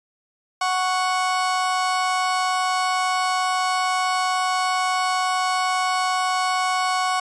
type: tone pair together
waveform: 35% pulse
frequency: 739.5 / 1108.7 Hz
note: F#5 / C#6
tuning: -1 / 0 cents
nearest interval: perfect fifth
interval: 701 cents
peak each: -21 dBFS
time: 0.61-7.2 s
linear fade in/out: 5 ms
effects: resampled to 22050 Hz